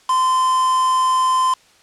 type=tone with quantisation; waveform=triangle; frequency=1032 Hz; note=C6; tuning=24 cents flat; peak=-12 dBFS; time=0.09-1.54 s; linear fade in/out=5 ms; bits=4; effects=white hiss -52 dBFS RMS until 1.82 s + low-pass 7000 Hz 12 dB/octave